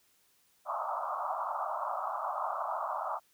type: band-pass noise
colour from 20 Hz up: white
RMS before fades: -35 dBFS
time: 0.65-3.2 s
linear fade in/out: 50 ms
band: 600 to 1300 Hz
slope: 96 dB/octave
effects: white hiss -69 dBFS RMS until 3.33 s